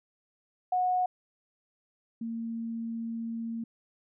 sine tone pair in turn, 731 / 228.9 Hz, F#5 / A#3, -21 / -31 cents, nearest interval octave + minor sixth, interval 2010 cents, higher first, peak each -24 / -32 dBFS, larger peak first, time 0.72-1.06 / 2.21-3.64 s, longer second, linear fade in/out 5 ms, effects none

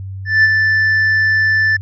triangle tone with ADSR envelope, 1760 Hz, A6, in tune, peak -4 dBFS, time 0.25-1.77 s, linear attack 190 ms, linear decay 30 ms, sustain -5 dB, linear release 9 ms, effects added 96 Hz sine -24 dBFS peak until 1.81 s + resampled to 16000 Hz

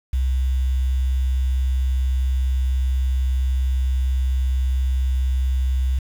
sine tone with quantisation, 64.6 Hz, C2, 21 cents flat, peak -17 dBFS, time 0.13-5.99 s, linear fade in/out 5 ms, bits 7, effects none

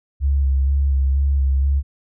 sine tone with vibrato, 68.5 Hz, C#2, 20 cents flat, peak -14 dBFS, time 0.2-1.83 s, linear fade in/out 50 ms, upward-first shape square, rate 2.1 Hz, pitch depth 26 cents each way, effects none

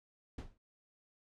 brown noise with exponential decay, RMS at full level -36 dBFS, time 0.38-0.58 s, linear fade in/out 5 ms, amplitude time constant 42 ms, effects low-pass 7000 Hz 12 dB/octave

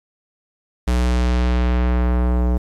square tone with low-pass filter sweep, 61.2 Hz, B1, 15 cents flat, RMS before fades -17 dBFS, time 0.87-2.58 s, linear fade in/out 10 ms, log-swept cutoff 11000 to 720 Hz, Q 0.79, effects 8-bit

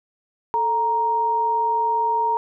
sine tone pair together, 441.3 / 935 Hz, A4 / A#5, +5 / +5 cents, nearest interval octave + minor second, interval 1300 cents, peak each -28 / -18 dBFS, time 0.54-2.37 s, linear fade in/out 0 ms, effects none

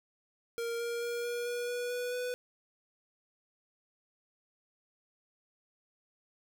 square tone with pitch steps, 466.2 / 470.3 / 474.3 / 478.5 / 482.6 / 486.8 / 491.1 / 495.4 Hz, A#4 / A#4 / A#4 / A#4 / B4 / B4 / B4 / B4, 0 / +15 / +30 / +45 / -40 / -25 / -10 / +5 cents, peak -34 dBFS, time 0.58-2.34 s, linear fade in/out 0 ms, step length 220 ms, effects none

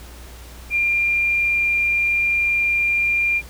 sine tone, 2393 Hz, D7, 32 cents sharp, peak -16 dBFS, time 0.7-3.42 s, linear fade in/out 50 ms, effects added 60 Hz sine -38 dBFS peak until 3.49 s + pink hiss -43 dBFS RMS until 3.49 s

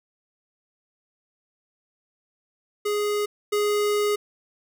square tone pair in turn, 415.3 / 415.3 Hz, G#4 / G#4, 0 / 0 cents, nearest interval unison, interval 0 cents, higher neither, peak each -23 / -21 dBFS, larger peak second, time 2.85-3.26 / 3.52-4.16 s, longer second, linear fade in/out 10 ms, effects none

